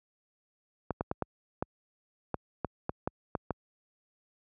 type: clicks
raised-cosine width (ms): 1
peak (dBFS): -16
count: 11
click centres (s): 0.907 / 1.009 / 1.114 / 1.223 / 1.625 / 2.343 / 2.647 / 2.894 / 3.075 / 3.352 / 3.507
effects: high-pass 60 Hz 12 dB/octave